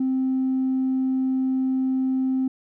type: tone with tanh clipping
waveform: triangle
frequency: 261.6 Hz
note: C4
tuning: in tune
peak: -20 dBFS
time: 0-2.48 s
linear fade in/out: 5 ms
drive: 5 dB
effects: none